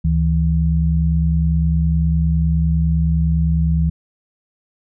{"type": "tone pair together", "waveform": "sine", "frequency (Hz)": [72.16, 162], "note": ["D2", "E3"], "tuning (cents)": [-30, -30], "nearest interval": "octave + major second", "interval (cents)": 1400, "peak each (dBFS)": -16, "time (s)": [0.04, 3.9], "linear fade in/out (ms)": 10, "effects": []}